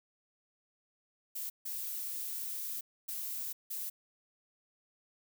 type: noise bursts at uneven times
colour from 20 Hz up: violet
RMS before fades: -39 dBFS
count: 4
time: 1.35-1.5 / 1.65-2.81 / 3.08-3.53 / 3.7-3.9 s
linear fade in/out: 10 ms
effects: none